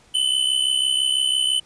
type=tone pair together; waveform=square; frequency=2981 / 3047 Hz; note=F#7 / G7; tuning=+12 / -50 cents; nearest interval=unison; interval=38 cents; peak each=-22 / -21 dBFS; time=0.14-1.6 s; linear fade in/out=10 ms; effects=pink hiss -54 dBFS RMS until 1.65 s + resampled to 22050 Hz